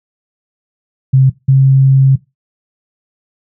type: tone pair in turn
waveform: sine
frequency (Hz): 132.7 / 134.47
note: C3 / C3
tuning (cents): +25 / +48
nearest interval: unison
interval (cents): 23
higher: second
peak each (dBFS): -4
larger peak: neither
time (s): 1.13-1.3 / 1.48-2.16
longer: second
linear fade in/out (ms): 10
effects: noise-tail reverb RT60 0.2 s tail -18 dB re dry